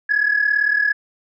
sine tone pair together, 1661.2 / 1699 Hz, G#6 / G#6, 0 / +39 cents, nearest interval unison, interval 39 cents, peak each -18 / -16 dBFS, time 0.09-0.93 s, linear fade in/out 10 ms, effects tanh soft clip ceiling -9 dBFS

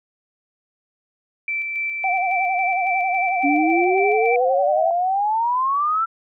sine tone with tremolo, 2332 Hz, D7, 13 cents flat, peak -21 dBFS, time 1.48-4.36 s, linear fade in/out 2 ms, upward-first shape square, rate 3.6 Hz, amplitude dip 30%
sine tone with vibrato, 740 Hz, F#5, in tune, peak -19 dBFS, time 2.04-4.91 s, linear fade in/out 2 ms, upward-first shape sine, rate 11 Hz, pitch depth 82 cents each way
sine exponential sweep, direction up, 277.2 to 1358 Hz, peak -17 dBFS, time 3.43-6.06 s, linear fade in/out 20 ms
effects none

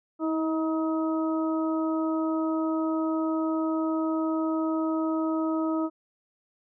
harmonic tone with a mistuned harmonic, 317.1 Hz, D#4, 33 cents sharp, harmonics 1 / 2 / 3 / 4, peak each -25 / -33 / -38 / -35 dBFS, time 0.19-5.9 s, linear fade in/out 50 ms, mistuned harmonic 1, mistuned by +18 cents, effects none

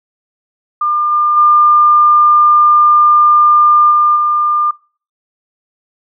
sine tone with level steps, 1200 Hz, D6, 37 cents sharp, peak -11 / -9 / -5 / -7 / -10 dBFS, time 0.81-4.71 s, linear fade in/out 5 ms, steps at 1.11 / 1.36 / 3.9 / 4.15 s, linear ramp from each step 20 ms, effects noise-tail reverb RT60 0.4 s tail -24 dB re dry

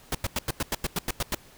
pink noise bursts, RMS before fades -27 dBFS, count 11, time 0.12-1.348 s, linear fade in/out 2 ms, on 28 ms, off 92 ms, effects pink hiss -53 dBFS RMS until 1.57 s

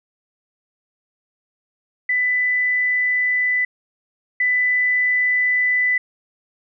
sine tone pair in turn, 1994 / 1994 Hz, B6 / B6, +16 / +16 cents, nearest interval unison, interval 0 cents, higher neither, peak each -16 / -15 dBFS, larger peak second, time 2.09-3.65 / 4.4-5.98 s, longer second, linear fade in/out 5 ms, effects none

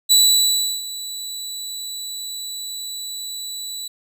25% pulse tone with ADSR envelope, 3951 Hz, B7, in tune, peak -6 dBFS, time 0.09-3.88 s, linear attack 26 ms, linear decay 700 ms, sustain -18 dB, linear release 7 ms, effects none

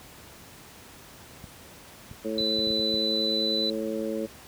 clicks, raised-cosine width 5 ms, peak -28 dBFS, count 8, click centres 1.441 / 2.113 / 2.406 / 2.588 / 2.671 / 2.705 / 2.794 / 2.941 s
harmonic tone, 110 Hz, A2, in tune, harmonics 2 / 3 / 4 / 5, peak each -33 / -33 / -33 / -33 dBFS, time 2.24-4.27 s, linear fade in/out 20 ms
sine tone, 3995 Hz, B7, 19 cents sharp, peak -25 dBFS, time 2.38-3.7 s, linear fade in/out 2 ms
effects pink hiss -48 dBFS RMS until 4.47 s + high-pass 60 Hz 12 dB/octave

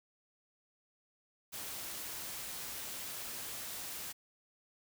white noise, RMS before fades -43 dBFS, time 1.52-4.13 s, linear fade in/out 20 ms, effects none

